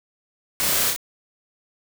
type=noise with echo; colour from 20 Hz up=white; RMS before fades=-23 dBFS; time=0.6-0.9 s; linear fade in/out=0 ms; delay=31 ms; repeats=2; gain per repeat=-3 dB; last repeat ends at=0.962 s; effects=none